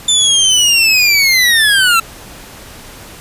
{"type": "linear sweep", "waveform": "25% pulse", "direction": "down", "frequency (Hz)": [3550, 1318.5], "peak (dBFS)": -4, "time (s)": [0.08, 2], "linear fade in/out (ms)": 5, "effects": ["pink hiss -34 dBFS RMS until 3.2 s", "resampled to 32000 Hz"]}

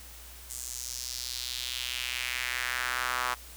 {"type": "tone with high-pass filter sweep", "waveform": "sawtooth", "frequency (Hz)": 124.8, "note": "B2", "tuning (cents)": 19, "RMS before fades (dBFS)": -34, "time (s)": [0.49, 3.35], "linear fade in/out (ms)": 20, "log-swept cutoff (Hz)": [7900, 1100], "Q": 2.3, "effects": ["added 60 Hz sine -49 dBFS peak until 3.56 s", "white hiss -49 dBFS RMS until 3.56 s"]}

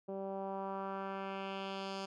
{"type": "tone with low-pass filter sweep", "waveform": "10% pulse", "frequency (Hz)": 194.1, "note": "G3", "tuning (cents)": -17, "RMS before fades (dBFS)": -41, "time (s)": [0.08, 2.06], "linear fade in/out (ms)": 10, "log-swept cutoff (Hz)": [510, 5400], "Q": 1.7, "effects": []}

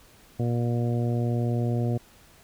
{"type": "harmonic tone", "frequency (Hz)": 119.3, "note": "A#2", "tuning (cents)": 41, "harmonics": [1, 2, 3, 4, 5, 6], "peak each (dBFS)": [-24, -30, -34, -36, -38, -40], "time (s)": [0.39, 1.98], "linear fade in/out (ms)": 10, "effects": ["pink hiss -55 dBFS RMS until 2.43 s"]}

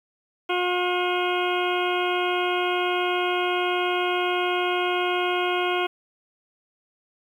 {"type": "harmonic tone", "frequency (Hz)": 358.6, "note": "F4", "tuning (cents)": 46, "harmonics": [1, 2, 3, 4, 6, 7, 8, 9], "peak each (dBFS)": [-25, -28, -30, -31, -33, -33, -34, -35], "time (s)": [0.49, 5.87], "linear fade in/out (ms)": 10, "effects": ["9-bit"]}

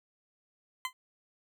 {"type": "tone with exponential decay", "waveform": "20% pulse", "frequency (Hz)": 1028, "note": "C6", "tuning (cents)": -31, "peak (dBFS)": -23, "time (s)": [0.85, 0.93], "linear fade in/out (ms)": 1, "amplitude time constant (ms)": 17, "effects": []}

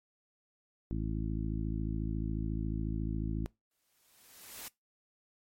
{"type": "harmonic tone", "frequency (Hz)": 54.1, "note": "A1", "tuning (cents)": -29, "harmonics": [1, 2, 3, 4, 5, 6], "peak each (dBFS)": [-35, -38, -40, -41, -42, -43], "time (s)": [0.91, 3.46], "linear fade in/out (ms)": 0}
{"type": "noise with exponential growth", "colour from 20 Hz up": "white", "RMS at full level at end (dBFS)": -42, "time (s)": [3.71, 4.68], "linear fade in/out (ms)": 1, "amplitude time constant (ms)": 210}
{"effects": ["noise-tail reverb RT60 0.2 s tail -23 dB re dry", "MP3 64 kbps"]}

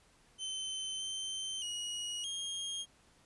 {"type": "tone with pitch steps", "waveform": "sawtooth", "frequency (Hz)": [3075, 3105, 2897, 3239], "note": ["G7", "G7", "F#7", "G#7"], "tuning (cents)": [-34, -17, -37, -44], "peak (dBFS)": -34, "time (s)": [0.38, 2.86], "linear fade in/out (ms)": 50, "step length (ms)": 620, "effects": ["pink hiss -66 dBFS RMS until 3.25 s", "resampled to 24000 Hz"]}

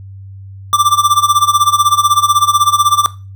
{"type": "tone with tremolo", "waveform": "square", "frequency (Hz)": 1179, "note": "D6", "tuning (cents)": 6, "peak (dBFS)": -6, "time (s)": [0.73, 3.06], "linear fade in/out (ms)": 0, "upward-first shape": "sine", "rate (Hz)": 16, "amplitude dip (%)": 90, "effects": ["noise-tail reverb RT60 0.3 s tail -17 dB re dry", "added 97 Hz sine -29 dBFS peak until 3.35 s"]}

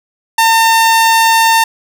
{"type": "tone", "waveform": "sawtooth", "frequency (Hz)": 905, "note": "A5", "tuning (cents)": 48, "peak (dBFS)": -3, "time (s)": [0.38, 1.64], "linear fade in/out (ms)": 5, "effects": []}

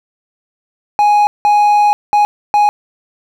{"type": "tone bursts at uneven times", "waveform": "triangle", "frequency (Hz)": 830.6, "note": "G#5", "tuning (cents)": 0, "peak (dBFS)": -5, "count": 4, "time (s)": [[0.99, 1.27], [1.45, 1.93], [2.13, 2.25], [2.54, 2.69]], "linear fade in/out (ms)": 0, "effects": []}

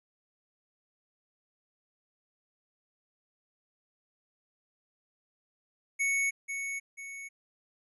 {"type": "tone with echo", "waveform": "square", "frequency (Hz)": 2217, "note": "C#7", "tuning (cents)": 0, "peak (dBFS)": -27, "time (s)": [5.99, 6.31], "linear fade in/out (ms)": 20, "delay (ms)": 490, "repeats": 2, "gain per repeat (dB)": -7, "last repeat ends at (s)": 7.29, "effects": ["resampled to 32000 Hz"]}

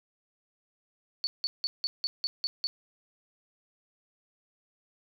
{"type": "tone bursts", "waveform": "sine", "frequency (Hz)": 4465, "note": "C#8", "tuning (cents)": 12, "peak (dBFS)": -27, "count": 8, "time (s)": [1.24, 2.67], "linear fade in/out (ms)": 0, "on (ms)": 30, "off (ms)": 170, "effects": []}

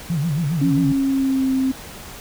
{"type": "tone with vibrato", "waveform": "sine", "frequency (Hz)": 155.5, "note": "D#3", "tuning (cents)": -1, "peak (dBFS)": -18, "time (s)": [0.1, 0.92], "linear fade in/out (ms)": 0, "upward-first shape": "sine", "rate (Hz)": 7.4, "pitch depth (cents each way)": 200}
{"type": "tone with pitch glide", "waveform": "sine", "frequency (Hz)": [276.3, 263.5], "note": ["C#4", "C4"], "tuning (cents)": [-6, 12], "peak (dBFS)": -16, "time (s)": [0.61, 1.72], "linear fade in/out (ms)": 10, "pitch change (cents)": -82, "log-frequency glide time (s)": [0.78, 1.51]}
{"effects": ["pink hiss -37 dBFS RMS until 2.2 s"]}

